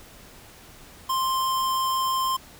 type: tone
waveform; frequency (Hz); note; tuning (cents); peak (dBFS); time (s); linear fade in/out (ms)
square; 1049; C6; +4; -23; 1.09-2.37; 10
effects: pink hiss -48 dBFS RMS until 2.59 s

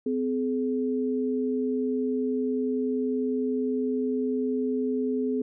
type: tone pair together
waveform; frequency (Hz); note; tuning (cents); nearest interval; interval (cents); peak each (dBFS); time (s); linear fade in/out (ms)
sine; 255.6 / 424.8; C4 / G#4; -40 / +39; major sixth; 879; -26 / -28; 0.06-5.42; 5
effects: none

